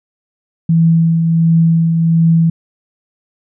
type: tone with tremolo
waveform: sine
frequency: 164.81 Hz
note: E3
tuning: in tune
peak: -6 dBFS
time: 0.69-2.5 s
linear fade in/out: 5 ms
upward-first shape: triangle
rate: 1.4 Hz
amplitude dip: 40%
effects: none